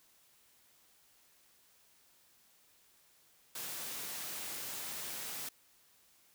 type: high-pass noise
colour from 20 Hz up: white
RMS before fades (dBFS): -42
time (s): 3.55-5.49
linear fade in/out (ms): 5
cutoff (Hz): 110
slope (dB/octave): 12
effects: white hiss -67 dBFS RMS until 6.34 s